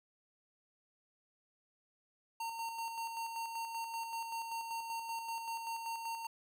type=tone with tremolo; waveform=square; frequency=915 Hz; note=A#5; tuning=32 cents flat; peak=-38 dBFS; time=2.4-6.27 s; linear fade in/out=5 ms; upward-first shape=square; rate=5.2 Hz; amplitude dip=40%; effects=none

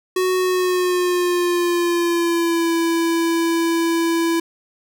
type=tone with pitch glide; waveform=square; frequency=369.7 to 333.2 Hz; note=F#4 to E4; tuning=-1 to +19 cents; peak=-17 dBFS; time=0.16-4.4 s; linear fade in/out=5 ms; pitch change=-180 cents; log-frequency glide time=0.36-2.73 s; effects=none

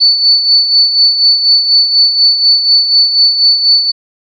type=tone with tremolo; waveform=sine; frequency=4485 Hz; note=C#8; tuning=19 cents sharp; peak=-3 dBFS; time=0-3.92 s; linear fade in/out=20 ms; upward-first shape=sine; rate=4.1 Hz; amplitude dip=60%; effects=none

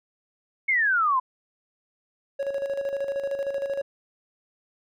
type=exponential sweep; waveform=sine; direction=down; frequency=2217 to 992 Hz; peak=-19 dBFS; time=0.68-1.2 s; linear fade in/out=10 ms
type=tone with tremolo; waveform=triangle; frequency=554.4 Hz; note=C#5; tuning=in tune; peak=-22 dBFS; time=2.39-3.82 s; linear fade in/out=10 ms; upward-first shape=square; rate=13 Hz; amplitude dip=55%
effects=none

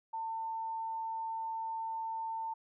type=tone; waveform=sine; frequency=898 Hz; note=A5; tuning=35 cents sharp; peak=-35 dBFS; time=0.13-2.54 s; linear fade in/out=10 ms; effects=none

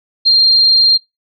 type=tone; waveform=sine; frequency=4192 Hz; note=C8; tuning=2 cents sharp; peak=-6 dBFS; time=0.25-0.98 s; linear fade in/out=20 ms; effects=noise-tail reverb RT60 0.2 s tail -22 dB re dry

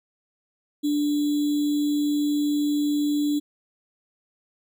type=tone with sample-and-hold; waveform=sine; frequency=293.7 Hz; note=D4; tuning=in tune; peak=-20 dBFS; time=0.83-3.4 s; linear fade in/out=20 ms; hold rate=3675 Hz; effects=none

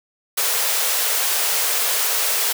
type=high-pass noise; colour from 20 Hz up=white; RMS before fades=-20 dBFS; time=0.37-2.53 s; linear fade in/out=10 ms; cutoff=400 Hz; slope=96 dB/octave; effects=none

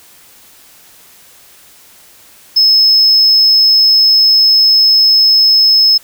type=tone; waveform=triangle; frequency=5190 Hz; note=E8; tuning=28 cents flat; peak=-3 dBFS; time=2.56-5.98 s; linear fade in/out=10 ms; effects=tanh soft clip ceiling 0 dBFS + white hiss -42 dBFS RMS until 6.03 s

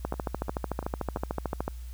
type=two click trains; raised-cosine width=1 ms; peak=-22 / -15 dBFS; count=4 / 23; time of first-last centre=0.14-1.171 / 0.05-1.68 s; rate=2.91 / 13.5 Hz; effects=added 60 Hz sine -37 dBFS peak until 1.93 s + white hiss -57 dBFS RMS until 1.93 s

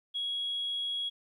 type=tone; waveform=sine; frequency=3322 Hz; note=G#7; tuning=in tune; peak=-30 dBFS; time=0.14-1.1 s; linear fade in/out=20 ms; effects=tanh soft clip ceiling -26 dBFS + 12-bit

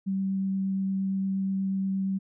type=tone with vibrato; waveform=sine; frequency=192.8 Hz; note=G3; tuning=28 cents flat; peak=-25 dBFS; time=0.06-2.19 s; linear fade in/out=20 ms; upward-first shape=triangle; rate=8.5 Hz; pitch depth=8 cents each way; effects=none

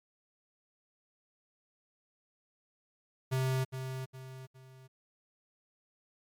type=tone with echo; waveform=square; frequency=130.81 Hz; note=C3; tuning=in tune; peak=-29 dBFS; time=3.31-3.65 s; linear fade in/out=20 ms; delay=410 ms; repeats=3; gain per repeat=-8 dB; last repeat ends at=4.88 s; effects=MP3 96 kbps

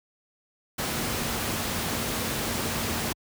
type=tone in noise; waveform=sine; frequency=230 Hz; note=A#3; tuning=23 cents flat; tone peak=-38 dBFS; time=0.78-3.13 s; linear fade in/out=10 ms; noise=pink; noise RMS=-29 dBFS; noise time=0.78-3.13 s; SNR=-12 dB; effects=high-pass 60 Hz 12 dB/octave

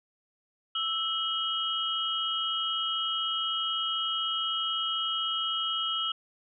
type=tone cluster; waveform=sine; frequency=1319 / 2921 / 3212 Hz; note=E6 / F#7 / G7; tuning=+1 / -23 / +41 cents; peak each=-33 / -31 / -32 dBFS; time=0.75-6.12 s; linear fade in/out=5 ms; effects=none

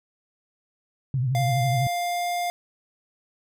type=tone with vibrato; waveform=sine; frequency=128.4 Hz; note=C3; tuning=32 cents flat; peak=-21 dBFS; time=1.14-1.87 s; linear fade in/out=2 ms; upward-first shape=triangle; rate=12 Hz; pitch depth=140 cents each way
type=tone with pitch glide; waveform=square; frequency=698.5 to 703.4 Hz; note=F5 to F5; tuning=0 to +12 cents; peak=-25 dBFS; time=1.35-2.5 s; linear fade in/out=0 ms; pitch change=+12 cents; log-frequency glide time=1.71-2.27 s
effects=none

